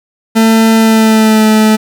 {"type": "tone with pitch glide", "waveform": "40% pulse", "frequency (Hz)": [223.4, 216.9], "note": ["A3", "A3"], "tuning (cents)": [27, -25], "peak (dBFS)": -4, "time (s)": [0.35, 1.77], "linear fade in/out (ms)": 20, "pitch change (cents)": -52, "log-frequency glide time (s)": [0.76, 1.46], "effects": ["7-bit"]}